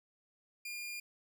sawtooth tone, 2412 Hz, D7, 46 cents sharp, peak -37 dBFS, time 0.65-1 s, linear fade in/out 5 ms, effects none

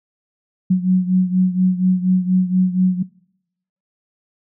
sine beating tone pair, 183.1 / 187.3 Hz, F#3 / F#3, -18 / +21 cents, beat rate 4.2 Hz, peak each -14 / -18 dBFS, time 0.7-3.03 s, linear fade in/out 10 ms, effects noise-tail reverb RT60 0.8 s tail -23 dB re dry

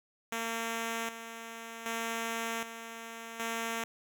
5% pulse tone with tremolo, 228.4 Hz, A#3, 35 cents flat, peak -22 dBFS, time 0.32-3.84 s, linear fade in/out 2 ms, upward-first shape square, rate 0.65 Hz, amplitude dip 65%, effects none

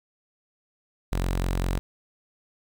sawtooth tone, 45 Hz, F#1, 47 cents flat, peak -20 dBFS, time 1.12-1.79 s, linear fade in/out 0 ms, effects 10-bit

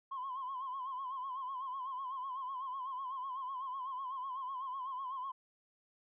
sine tone with vibrato, 1046.5 Hz, C6, in tune, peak -37 dBFS, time 0.11-5.32 s, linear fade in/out 10 ms, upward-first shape sine, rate 8 Hz, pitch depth 90 cents each way, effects tanh soft clip ceiling -34 dBFS

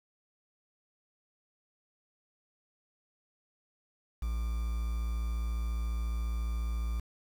triangle tone with quantisation, 57.2 Hz, A#1, 32 cents flat, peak -28 dBFS, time 4.22-7 s, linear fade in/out 5 ms, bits 8, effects none

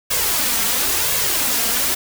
white noise with flanger, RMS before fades -19 dBFS, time 0.1-1.95 s, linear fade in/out 10 ms, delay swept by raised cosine 1.8 to 4.4 ms, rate 0.97 Hz, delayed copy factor +0.55, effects none

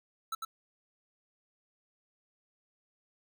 square tone with echo, 1318.5 Hz, E6, in tune, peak -33 dBFS, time 0.32-0.35 s, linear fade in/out 5 ms, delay 100 ms, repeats 1, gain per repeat -3 dB, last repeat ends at 0.45 s, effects none

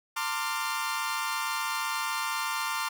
sawtooth chord, D minor seventh, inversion second, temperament equal with one note detuned, 900 / 1046.5 / 1174.7 / 1396.9 Hz, A5 / C6 / D6 / F6, +39 / 0 / 0 / 0 cents, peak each -31 dBFS, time 0.16-2.89 s, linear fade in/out 10 ms, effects none

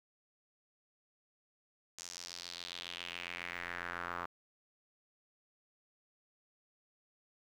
sawtooth tone with band-pass filter sweep, 87.3 Hz, F2, in tune, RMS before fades -44 dBFS, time 1.98-4.26 s, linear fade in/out 5 ms, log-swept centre 6500 to 1200 Hz, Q 2.9, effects 11-bit

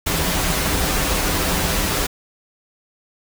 pink noise with comb filter, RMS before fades -20 dBFS, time 0.06-2.07 s, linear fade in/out 10 ms, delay 8.6 ms, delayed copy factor -0.6, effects none

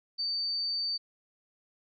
sine tone, 4589 Hz, D8, 41 cents flat, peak -29 dBFS, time 0.18-0.98 s, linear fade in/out 20 ms, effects none

